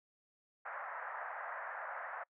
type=band-pass noise; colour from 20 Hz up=white; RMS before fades=-44 dBFS; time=0.65-2.24 s; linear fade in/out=10 ms; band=580 to 1800 Hz; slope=48 dB/octave; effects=noise-tail reverb RT60 0.1 s tail -25 dB re dry